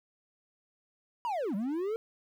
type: linear two-way sweep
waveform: triangle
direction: down then up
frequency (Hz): 987.8 to 185 to 461.9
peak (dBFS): -28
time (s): 1.25-1.96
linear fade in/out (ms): 0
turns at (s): 1.55
effects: 11-bit